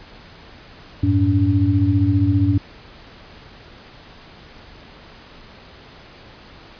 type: tone cluster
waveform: sine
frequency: 92.8 / 107.8 / 286.2 Hz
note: F#2 / A2 / D4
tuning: +6 / -35 / -45 cents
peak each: -18 dBFS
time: 1.03-2.58 s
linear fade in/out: 5 ms
effects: pink hiss -43 dBFS RMS until 6.79 s + resampled to 11025 Hz